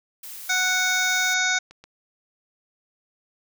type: noise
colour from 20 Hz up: blue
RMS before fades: -38 dBFS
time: 0.23-1.34 s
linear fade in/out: 5 ms
type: harmonic tone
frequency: 740 Hz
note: F#5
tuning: in tune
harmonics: 1 / 2 / 3 / 5 / 6 / 7 / 8 / 9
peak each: -31 / -23 / -26 / -28 / -38 / -34 / -31 / -30 dBFS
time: 0.49-1.59 s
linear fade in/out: 10 ms
type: clicks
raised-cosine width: 0.2 ms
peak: -28 dBFS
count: 5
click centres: 0.636 / 0.686 / 1.585 / 1.71 / 1.84 s
effects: none